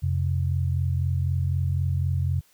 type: tone pair together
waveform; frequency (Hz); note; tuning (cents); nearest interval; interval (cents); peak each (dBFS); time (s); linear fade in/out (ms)
sine; 88.2 / 132.15; F2 / C3; +18 / +18; perfect fifth; 700; -23 / -26; 0.02-2.41; 20
effects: white hiss -61 dBFS RMS until 2.53 s